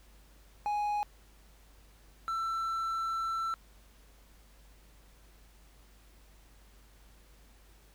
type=tone pair in turn; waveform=triangle; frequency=830.6 / 1336.5 Hz; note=G#5 / E6; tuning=0 / +23 cents; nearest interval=minor sixth; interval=823 cents; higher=second; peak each=-27 / -29 dBFS; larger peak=first; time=0.66-1.03 / 2.28-3.54 s; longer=second; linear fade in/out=0 ms; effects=added 50 Hz sine -57 dBFS peak until 7.94 s + pink hiss -63 dBFS RMS until 7.94 s